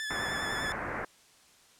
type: tone with vibrato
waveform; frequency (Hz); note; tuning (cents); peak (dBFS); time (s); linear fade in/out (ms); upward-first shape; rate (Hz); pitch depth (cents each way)
sawtooth; 1737; A6; -23; -30; 0-0.72; 0; triangle; 10; 37
type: low-pass noise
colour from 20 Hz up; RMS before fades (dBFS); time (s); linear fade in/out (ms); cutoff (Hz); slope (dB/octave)
white; -36; 0.1-1.05; 5; 2000; 48
effects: white hiss -60 dBFS RMS until 1.79 s + low-pass 9000 Hz 12 dB/octave